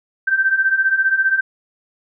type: beating tone pair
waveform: sine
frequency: 1547 / 1562 Hz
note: G6 / G6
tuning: -23 / -7 cents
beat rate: 15 Hz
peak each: -19 / -15 dBFS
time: 0.27-1.41 s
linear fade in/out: 10 ms
effects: none